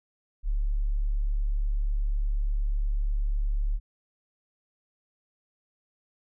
sine tone, 35.85 Hz, D1, 41 cents flat, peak -23 dBFS, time 0.43-3.8 s, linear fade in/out 50 ms, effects none

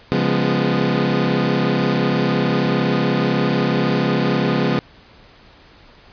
25% pulse chord, C# dominant seventh, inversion none, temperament equal with one note detuned, 138.59 / 174.61 / 205 / 246.9 Hz, C#3 / E#3 / G#3 / B3, 0 / 0 / -22 / 0 cents, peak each -18 dBFS, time 0.12-4.79 s, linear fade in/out 0 ms, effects pink hiss -47 dBFS RMS until 6.12 s + resampled to 11025 Hz

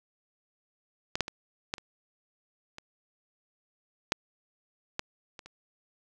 clicks, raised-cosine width 0.2 ms, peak -13 / -8 / -19 / -13 / -27 / -25 / -7 / -13 / -26 / -30 dBFS, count 10, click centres 1.155 / 1.207 / 1.281 / 1.739 / 1.782 / 2.784 / 4.121 / 4.994 / 5.392 / 5.46 s, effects none

